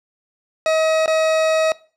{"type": "tone with dropouts", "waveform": "40% pulse", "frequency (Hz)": 636, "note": "D#5", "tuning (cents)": 38, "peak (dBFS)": -14, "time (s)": [0.66, 1.72], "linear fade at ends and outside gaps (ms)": 1, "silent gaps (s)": [1.06, 1.078], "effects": ["noise-tail reverb RT60 0.4 s tail -21 dB re dry", "low-pass 6000 Hz 12 dB/octave"]}